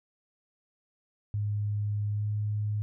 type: tone with pitch glide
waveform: sine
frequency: 103.83 to 105.04 Hz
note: G#2 to G#2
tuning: 0 to +20 cents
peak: -27 dBFS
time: 1.34-2.82 s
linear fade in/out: 0 ms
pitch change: +20 cents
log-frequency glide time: 2.13-2.25 s
effects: none